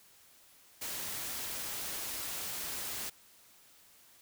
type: noise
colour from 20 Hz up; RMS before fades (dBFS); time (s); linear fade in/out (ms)
white; -39; 0.81-3.1; 10
effects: white hiss -61 dBFS RMS until 4.21 s